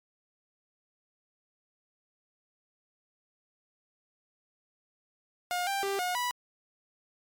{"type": "tone with pitch steps", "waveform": "sawtooth", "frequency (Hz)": [714, 789, 394.8, 721, 982], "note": ["F5", "G5", "G4", "F#5", "B5"], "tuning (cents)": [38, 11, 12, -45, -10], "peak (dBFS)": -25, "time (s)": [5.51, 6.31], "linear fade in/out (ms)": 0, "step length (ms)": 160, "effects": ["MP3 96 kbps"]}